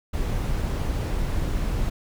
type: noise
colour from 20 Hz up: brown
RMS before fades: -25 dBFS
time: 0.13-1.9 s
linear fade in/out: 10 ms
effects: none